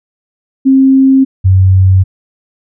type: tone pair in turn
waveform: sine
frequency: 266.9 / 94.36 Hz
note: C4 / F#2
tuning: +35 / +34 cents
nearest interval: octave + tritone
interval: 1801 cents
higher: first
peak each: -3 dBFS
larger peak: neither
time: 0.65-1.25 / 1.44-2.04 s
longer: neither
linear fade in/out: 20 ms
effects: none